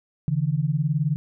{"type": "beating tone pair", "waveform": "sine", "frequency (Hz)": [140.4, 159.4], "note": ["C#3", "D#3"], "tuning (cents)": [22, 42], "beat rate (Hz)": 19, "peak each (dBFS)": -23, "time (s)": [0.28, 1.16], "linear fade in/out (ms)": 0, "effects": []}